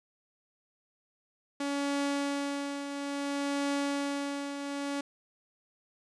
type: tone with tremolo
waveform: sawtooth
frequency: 282.4 Hz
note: C#4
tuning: 32 cents sharp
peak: -24 dBFS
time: 1.6-5.01 s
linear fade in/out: 5 ms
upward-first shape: triangle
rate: 0.59 Hz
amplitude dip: 60%
effects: resampled to 22050 Hz + 10-bit